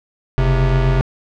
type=tone pair together; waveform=square; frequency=46.25 / 130.81 Hz; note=F#1 / C3; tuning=0 / 0 cents; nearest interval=octave + tritone; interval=1800 cents; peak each=-16 dBFS; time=0.38-1.01 s; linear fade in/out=0 ms; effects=low-pass 3000 Hz 12 dB/octave